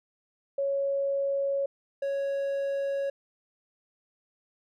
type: tone pair in turn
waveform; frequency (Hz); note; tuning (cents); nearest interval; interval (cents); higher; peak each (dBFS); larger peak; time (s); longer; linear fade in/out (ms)
sine / triangle; 554.4 / 554.4; C#5 / C#5; 0 / 0; unison; 0; neither; -25; neither; 0.58-1.66 / 2.02-3.1; neither; 5
effects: none